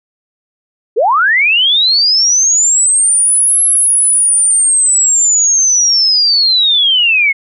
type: linear two-way sweep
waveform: sine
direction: up then down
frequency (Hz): 379.4 to 11110 to 2132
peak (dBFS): -7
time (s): 0.96-7.33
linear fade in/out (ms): 20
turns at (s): 3.62
effects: none